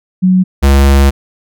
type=tone pair in turn; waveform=sine / square; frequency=185 / 69.02 Hz; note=F#3 / C#2; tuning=0 / -7 cents; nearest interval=octave + perfect fourth; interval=1707 cents; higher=first; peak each=-5 dBFS; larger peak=neither; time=0.22-0.44 / 0.62-1.11 s; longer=second; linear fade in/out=20 ms; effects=none